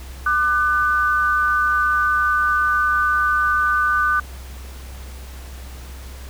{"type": "tone pair together", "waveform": "sine", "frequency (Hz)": [1195, 1500.9], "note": ["D6", "F#6"], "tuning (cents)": [30, 24], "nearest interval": "major third", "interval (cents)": 394, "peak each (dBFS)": -18, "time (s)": [0.26, 4.2], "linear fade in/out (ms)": 5, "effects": ["added 65 Hz sine -33 dBFS peak until 6.29 s", "pink hiss -42 dBFS RMS until 6.29 s"]}